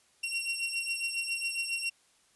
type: beating tone pair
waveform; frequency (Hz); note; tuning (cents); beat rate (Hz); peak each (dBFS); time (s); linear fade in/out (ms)
sawtooth; 2739 / 2746.3; F7 / F7; -34 / -30; 7.3; -30 / -32; 0.23-1.9; 10
effects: white hiss -66 dBFS RMS until 2.35 s + resampled to 24000 Hz